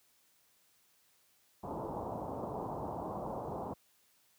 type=low-pass noise; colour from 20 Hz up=white; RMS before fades=-40 dBFS; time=1.63-3.74 s; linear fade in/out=10 ms; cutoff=1000 Hz; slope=48 dB/octave; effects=white hiss -70 dBFS RMS until 4.38 s + high-pass 60 Hz 12 dB/octave